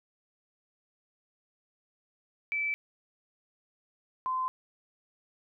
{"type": "tone pair in turn", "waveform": "sine", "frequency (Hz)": [2315, 1031.2], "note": ["D7", "C6"], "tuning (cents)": [-25, -26], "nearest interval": "octave + major second", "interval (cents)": 1401, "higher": "first", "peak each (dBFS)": -28, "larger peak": "neither", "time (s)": [[2.52, 2.74], [4.26, 4.48]], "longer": "neither", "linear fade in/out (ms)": 0, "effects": []}